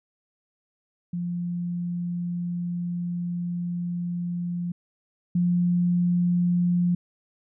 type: tone pair in turn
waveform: sine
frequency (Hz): 174.61 / 175.93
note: F3 / F3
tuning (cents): 0 / +13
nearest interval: unison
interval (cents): 13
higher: second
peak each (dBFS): -26 / -19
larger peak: second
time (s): 1.13-4.72 / 5.35-6.95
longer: first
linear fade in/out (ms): 5
effects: none